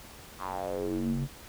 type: tone with band-pass filter sweep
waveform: square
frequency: 46.59 Hz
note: F#1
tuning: 13 cents sharp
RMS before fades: -32 dBFS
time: 0.38-1.28 s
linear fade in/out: 50 ms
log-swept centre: 1200 to 150 Hz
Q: 4.9
effects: pink hiss -49 dBFS RMS until 1.48 s